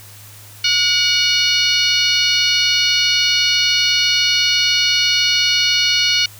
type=harmonic tone with a mistuned harmonic; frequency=726 Hz; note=F#5; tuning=33 cents flat; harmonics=2 / 3 / 4 / 5 / 6 / 7 / 8; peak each=-26 / -20 / -18 / -24 / -17 / -25 / -26 dBFS; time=0.64-6.26 s; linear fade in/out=5 ms; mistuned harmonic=3; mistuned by=+67 cents; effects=added 103 Hz sine -41 dBFS peak until 6.39 s + white hiss -41 dBFS RMS until 6.39 s